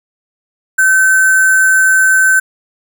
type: tone with sample-and-hold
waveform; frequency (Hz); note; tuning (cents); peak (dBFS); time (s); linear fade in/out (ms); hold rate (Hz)
sine; 1534; G6; -38; -6; 0.78-2.4; 10; 8820
effects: none